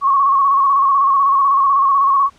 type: tone with vibrato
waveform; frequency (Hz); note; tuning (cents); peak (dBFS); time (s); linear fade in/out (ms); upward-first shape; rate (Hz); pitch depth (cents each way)
sine; 1101; C#6; -12; -10; 0.01-2.3; 50; square; 16; 42
effects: pink hiss -51 dBFS RMS until 2.38 s + low-pass 7000 Hz 12 dB/octave